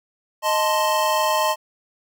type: chord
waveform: square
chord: A diminished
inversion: second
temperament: equal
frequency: 622.3 / 880 / 1046.5 Hz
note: Eb5 / A5 / C6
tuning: 0 / 0 / 0 cents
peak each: -23 dBFS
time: 0.42-1.56 s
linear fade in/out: 50 ms
effects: none

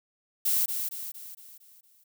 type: noise with echo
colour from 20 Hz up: violet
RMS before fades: -25 dBFS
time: 0.45-0.66 s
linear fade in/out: 10 ms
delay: 230 ms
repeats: 6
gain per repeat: -6 dB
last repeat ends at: 2.04 s
effects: none

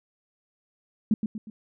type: tone with echo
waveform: sine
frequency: 215.9 Hz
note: A3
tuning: 33 cents flat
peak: -17 dBFS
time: 1.11-1.14 s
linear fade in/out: 2 ms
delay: 120 ms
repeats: 3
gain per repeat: -7 dB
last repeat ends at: 1.5 s
effects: none

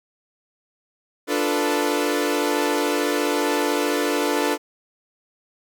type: chord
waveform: sawtooth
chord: B half-diminished seventh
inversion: first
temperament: equal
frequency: 293.7 / 349.2 / 440 / 493.9 Hz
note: D4 / F4 / A4 / B4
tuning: 0 / 0 / 0 / 0 cents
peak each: -20 / -23 / -21 / -23 dBFS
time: 1.27-4.58 s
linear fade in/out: 50 ms
effects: none

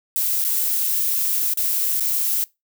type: noise with dropouts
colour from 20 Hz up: violet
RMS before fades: -21 dBFS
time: 0.16-2.44 s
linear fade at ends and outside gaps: 0 ms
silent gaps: 0.441-0.449 / 1.536-1.573 / 1.998-2.007 s
effects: noise-tail reverb RT60 0.2 s tail -22 dB re dry

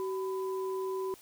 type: tone pair together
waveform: sine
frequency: 379.8 / 1000 Hz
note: F#4 / B5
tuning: +45 / +21 cents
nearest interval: octave + perfect fourth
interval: 1676 cents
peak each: -32 / -40 dBFS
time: 0-1.14 s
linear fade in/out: 0 ms
effects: white hiss -56 dBFS RMS until 1.21 s

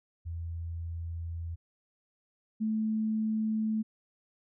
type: tone pair in turn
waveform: sine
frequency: 83.7 / 218.2 Hz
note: E2 / A3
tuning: +27 / -14 cents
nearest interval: octave + perfect fourth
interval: 1659 cents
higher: second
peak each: -34 / -27 dBFS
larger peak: second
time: 0.25-1.56 / 2.6-3.83 s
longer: first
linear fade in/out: 20 ms
effects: none

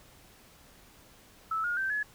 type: tone with pitch steps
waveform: sine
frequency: 1310 / 1428.6 / 1557.9 / 1698.9 Hz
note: E6 / F6 / G6 / G#6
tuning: -11 / +39 / -11 / +39 cents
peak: -28 dBFS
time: 1.51-2.03 s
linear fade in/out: 5 ms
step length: 130 ms
effects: pink hiss -57 dBFS RMS until 2.14 s

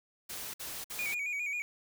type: noise bursts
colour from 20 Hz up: white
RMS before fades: -41 dBFS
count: 3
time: 0.29-1.148 s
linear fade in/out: 10 ms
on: 250 ms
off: 54 ms
type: tone with vibrato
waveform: triangle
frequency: 2349 Hz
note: D7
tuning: in tune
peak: -31 dBFS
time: 0.99-1.62 s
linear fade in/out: 0 ms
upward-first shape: square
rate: 7.4 Hz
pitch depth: 65 cents each way
effects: none

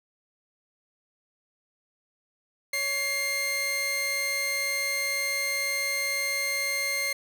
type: tone pair together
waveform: sawtooth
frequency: 560 / 2114 Hz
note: C#5 / C7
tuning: +18 / +17 cents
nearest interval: octave + major seventh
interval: 2299 cents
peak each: -33 / -23 dBFS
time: 2.73-7.13 s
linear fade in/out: 5 ms
effects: none

